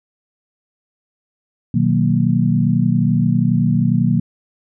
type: chord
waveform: sine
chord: B major seventh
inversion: none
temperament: equal with one note detuned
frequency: 123.47 / 155.56 / 185.85 / 233.1 Hz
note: B2 / D#3 / F#3 / A#3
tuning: 0 / 0 / +8 / 0 cents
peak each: -18 dBFS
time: 1.74-4.2 s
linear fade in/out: 5 ms
effects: none